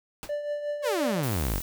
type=noise with exponential decay; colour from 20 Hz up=pink; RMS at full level=-35 dBFS; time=0.23-0.36 s; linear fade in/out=0 ms; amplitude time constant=27 ms
type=tone with tremolo; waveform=triangle; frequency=587.3 Hz; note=D5; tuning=in tune; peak=-24 dBFS; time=0.29-1.21 s; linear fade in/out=5 ms; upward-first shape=triangle; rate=5.5 Hz; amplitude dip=60%
type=exponential sweep; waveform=sawtooth; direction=down; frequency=580 to 38 Hz; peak=-22 dBFS; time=0.82-1.62 s; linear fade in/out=50 ms
type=noise; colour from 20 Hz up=blue; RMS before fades=-37 dBFS; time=1.23-1.62 s; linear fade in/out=2 ms
effects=none